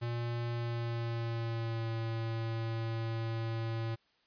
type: tone with pitch glide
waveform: square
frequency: 118.5 to 113.67 Hz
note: A#2 to A#2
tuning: +29 to -43 cents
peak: -34 dBFS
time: 0.01-3.96 s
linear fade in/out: 20 ms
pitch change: -72 cents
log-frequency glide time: 0.52-1.91 s
effects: white hiss -71 dBFS RMS until 4.26 s + resampled to 11025 Hz